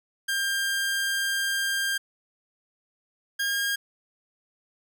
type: tone pair in turn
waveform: sawtooth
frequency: 1597 / 1620.2 Hz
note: G6 / G#6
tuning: +32 / -43 cents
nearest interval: unison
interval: 25 cents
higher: second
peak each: -21 dBFS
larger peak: neither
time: 0.28-1.98 / 3.39-3.76 s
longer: first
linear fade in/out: 10 ms
effects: none